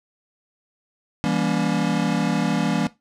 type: chord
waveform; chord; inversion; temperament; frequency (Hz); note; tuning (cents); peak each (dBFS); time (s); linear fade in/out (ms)
square; E diminished seventh; none; just; 164.81 / 197.78 / 237.3 / 284.8; E3 / G3 / Bb3 / Db4; 0 / +16 / +31 / +47; -26; 1.24-2.87; 0
effects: noise-tail reverb RT60 0.2 s tail -17 dB re dry + low-pass 7000 Hz 12 dB/octave